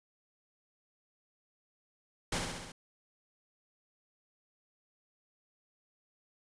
pink noise with echo, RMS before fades -33 dBFS, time 2.32-2.39 s, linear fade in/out 5 ms, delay 66 ms, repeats 5, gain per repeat -3 dB, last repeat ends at 2.72 s, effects resampled to 22050 Hz

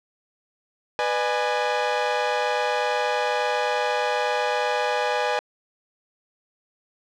sawtooth chord, G# diminished, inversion first, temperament equal with one note detuned, 493.9 / 602.1 / 830.6 Hz, B4 / D5 / G#5, 0 / +43 / 0 cents, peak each -22 / -23 / -21 dBFS, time 0.99-5.39 s, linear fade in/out 0 ms, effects low-pass 4000 Hz 12 dB/octave

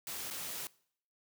white noise with dropouts, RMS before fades -41 dBFS, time 0.07-0.67 s, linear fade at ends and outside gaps 1 ms, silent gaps 0.303-0.309 s, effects noise-tail reverb RT60 0.6 s tail -22 dB re dry + high-pass 80 Hz 12 dB/octave

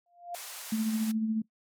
sine tone with exponential growth, 698.5 Hz, F5, in tune, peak -32 dBFS, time 0.06-0.35 s, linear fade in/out 2 ms, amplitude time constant 62 ms
white band-pass noise, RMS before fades -43 dBFS, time 0.34-1.12 s, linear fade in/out 10 ms, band 560 to 14000 Hz, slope 24 dB/octave
sine tone with tremolo, 220 Hz, A3, in tune, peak -25 dBFS, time 0.72-1.42 s, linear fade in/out 5 ms, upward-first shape sine, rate 14 Hz, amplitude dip 40%
effects noise-tail reverb RT60 0.1 s tail -19 dB re dry

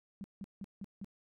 sine tone bursts, 197.6 Hz, G3, 14 cents sharp, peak -40 dBFS, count 5, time 0.21-1.045 s, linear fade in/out 0 ms, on 31 ms, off 170 ms, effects none

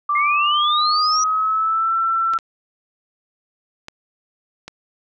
sine tone with pitch glide, 1174.7 to 1341.6 Hz, D6 to E6, 0 to +30 cents, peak -16 dBFS, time 0.09-2.38 s, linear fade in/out 5 ms, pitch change +230 cents, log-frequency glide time 0.4-1.94 s
sine exponential sweep, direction up, 2093 to 5920 Hz, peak -19 dBFS, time 0.15-1.24 s, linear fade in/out 5 ms
clicks, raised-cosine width 0.2 ms, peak -16 dBFS, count 4, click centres 2.336 / 2.388 / 3.884 / 4.68 s
effects none

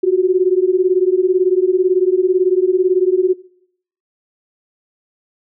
sine beating tone pair, 361.1 / 379.1 Hz, F#4 / F#4, -42 / +42 cents, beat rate 18 Hz, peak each -14 dBFS, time 0.03-3.34 s, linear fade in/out 10 ms, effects noise-tail reverb RT60 0.7 s tail -24 dB re dry

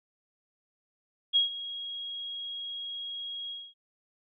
sine tone with ADSR envelope, 3292 Hz, G#7, 16 cents flat, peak -19 dBFS, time 1.33-3.74 s, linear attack 30 ms, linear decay 130 ms, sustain -16 dB, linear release 240 ms, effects none

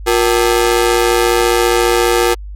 sawtooth ring-modulated tone, 415.3 Hz, G#4, in tune, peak -3 dBFS, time 0.06-2.35 s, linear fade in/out 20 ms, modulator 57.3 Hz, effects added 50 Hz sine -25 dBFS peak until 2.55 s + MP3 64 kbps

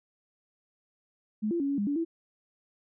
sine tone with pitch steps, 213.6 / 341.5 / 279 / 280.8 / 203.7 / 286.6 / 331 Hz, G#3 / F4 / C#4 / C#4 / G#3 / D4 / E4, +49 / -39 / +11 / +22 / -33 / -42 / +7 cents, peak -26 dBFS, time 1.42-2.05 s, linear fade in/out 20 ms, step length 90 ms, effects none

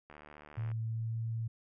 click train, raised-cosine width 0.5 ms, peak -36 dBFS, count 47, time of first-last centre 0.1-0.716 s, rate 74.7 Hz
sine tone with pitch glide, 112.3 to 113.6 Hz, A2 to A#2, +36 to -44 cents, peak -33 dBFS, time 0.57-1.48 s, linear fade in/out 10 ms, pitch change +20 cents, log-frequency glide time 0.82-1.19 s
effects none

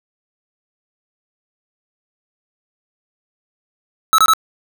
square tone bursts, 1300 Hz, E6, 24 cents flat, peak -9 dBFS, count 3, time 4.13-4.335 s, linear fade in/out 0 ms, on 53 ms, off 23 ms, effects none

